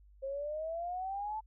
sine exponential sweep, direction up, 532 to 883 Hz, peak -35 dBFS, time 0.22-1.41 s, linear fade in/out 20 ms, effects added 50 Hz sine -57 dBFS peak until 1.46 s

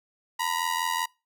sawtooth ring-modulated tone, 960 Hz, B5, 49 cents flat, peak -19 dBFS, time 0.39-1.06 s, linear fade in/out 10 ms, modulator 42.6 Hz, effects noise-tail reverb RT60 0.3 s tail -26 dB re dry

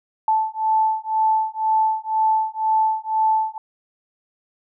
sine beating tone pair, 875 / 877 Hz, A5 / A5, -10 / -6 cents, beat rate 2 Hz, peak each -20 / -20 dBFS, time 0.28-3.58 s, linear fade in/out 2 ms, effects none

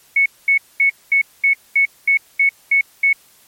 sine tone bursts, 2209 Hz, C#7, 7 cents flat, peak -10 dBFS, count 10, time 0.16-3.13 s, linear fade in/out 5 ms, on 99 ms, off 220 ms, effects white hiss -51 dBFS RMS until 3.47 s + MP3 64 kbps

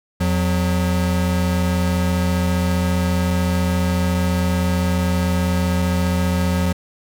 square tone pair together, 85.3 / 180.74 Hz, F2 / F#3, -40 / -40 cents, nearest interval octave + minor second, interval 1300 cents, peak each -20 dBFS, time 0.2-6.73 s, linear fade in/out 10 ms, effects none

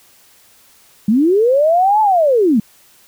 sine linear two-way sweep, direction up then down, 196 to 880 to 196 Hz, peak -9 dBFS, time 1.08-2.6 s, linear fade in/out 5 ms, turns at 2.01 s, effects white hiss -49 dBFS RMS until 3.07 s

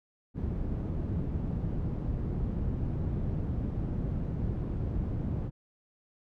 white low-pass noise, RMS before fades -32 dBFS, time 0.34-5.51 s, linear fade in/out 50 ms, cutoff 150 Hz, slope 12 dB/octave, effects none

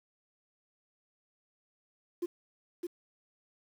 sine tone with echo, 349.2 Hz, F4, in tune, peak -28 dBFS, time 2.22-2.26 s, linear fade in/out 10 ms, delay 610 ms, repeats 1, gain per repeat -4 dB, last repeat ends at 2.87 s, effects tanh soft clip ceiling -28 dBFS + 9-bit

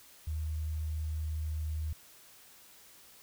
sine tone, 77.78 Hz, D#2, in tune, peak -32 dBFS, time 0.27-1.93 s, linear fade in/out 5 ms, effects white hiss -57 dBFS RMS until 3.22 s

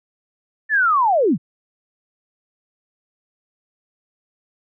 sine linear sweep, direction down, 1800 to 122.4 Hz, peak -13 dBFS, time 0.69-1.38 s, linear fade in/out 50 ms, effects none

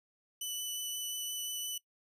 15% pulse tone with vibrato, 2982 Hz, F#7, 13 cents sharp, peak -29 dBFS, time 0.41-1.78 s, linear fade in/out 5 ms, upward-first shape sine, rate 5.7 Hz, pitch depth 8 cents each way, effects noise-tail reverb RT60 0.1 s tail -22 dB re dry

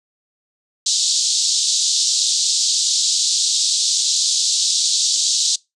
pink band-pass noise, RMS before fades -18 dBFS, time 0.86-5.56 s, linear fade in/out 5 ms, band 3700 to 7900 Hz, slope 48 dB/octave, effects noise-tail reverb RT60 0.2 s tail -23 dB re dry + resampled to 24000 Hz

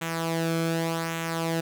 sawtooth tone with flanger, 164.81 Hz, E3, in tune, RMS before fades -28 dBFS, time 0.01-1.61 s, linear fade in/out 10 ms, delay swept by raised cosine 0.2 to 1.08 ms, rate 0.86 Hz, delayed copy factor -0.6, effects none

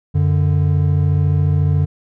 triangle tone pair together, 92.1 / 146.2 Hz, F#2 / D3, -7 / -7 cents, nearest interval minor sixth, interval 800 cents, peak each -13 dBFS, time 0.14-1.86 s, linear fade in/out 20 ms, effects none

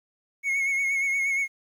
triangle tone with vibrato, 2190 Hz, C#7, 22 cents flat, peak -21 dBFS, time 0.43-1.48 s, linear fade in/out 50 ms, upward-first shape sine, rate 8.5 Hz, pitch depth 37 cents each way, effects 10-bit

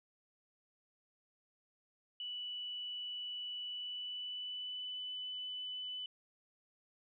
sine tone with pitch glide, 2960 to 2998 Hz, F#7 to F#7, 0 to +22 cents, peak -40 dBFS, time 2.2-6.06 s, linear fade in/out 2 ms, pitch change +22 cents, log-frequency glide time 3.65-5.03 s, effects none

